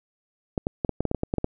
clicks, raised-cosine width 2 ms, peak -11 dBFS, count 12, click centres 0.578 / 0.669 / 0.848 / 0.893 / 1.006 / 1.053 / 1.114 / 1.147 / 1.234 / 1.339 / 1.383 / 1.444 s, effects none

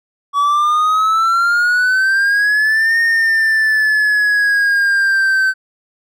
triangle exponential two-way sweep, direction up then down, 1131 to 1842 to 1533 Hz, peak -9 dBFS, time 0.33-5.54 s, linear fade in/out 50 ms, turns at 3 s, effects none

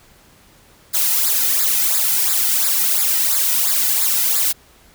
blue noise with flanger, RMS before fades -17 dBFS, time 0.93-4.53 s, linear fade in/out 20 ms, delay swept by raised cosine 0.33 to 1.83 ms, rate 2.9 Hz, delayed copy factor -0.95, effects pink hiss -50 dBFS RMS until 4.94 s

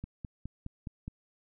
click train, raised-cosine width 5 ms, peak -26 dBFS, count 6, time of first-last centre 0.04-1.08 s, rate 4.81 Hz, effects none

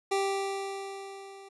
25% pulse tone with level ramp, 392 Hz, G4, in tune, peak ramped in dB -21 to -43 dBFS, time 0.11-1.49 s, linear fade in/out 10 ms, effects resampled to 24000 Hz

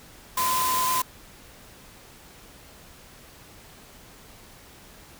sine tone in noise, 1022 Hz, C6, 41 cents flat, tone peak -23 dBFS, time 0.37-1.02 s, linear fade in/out 5 ms, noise white, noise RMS -28 dBFS, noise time 0.37-1.02 s, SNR +2 dB, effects pink hiss -49 dBFS RMS until 5.19 s

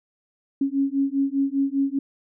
sine beating tone pair, 272.9 / 277.9 Hz, C#4 / C#4, -27 / +4 cents, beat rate 5 Hz, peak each -23 dBFS, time 0.61-1.99 s, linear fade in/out 5 ms, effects none

